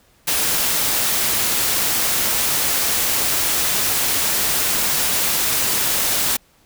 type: noise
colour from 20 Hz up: white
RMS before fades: -19 dBFS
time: 0.27-6.37 s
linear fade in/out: 10 ms
effects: pink hiss -56 dBFS RMS until 6.65 s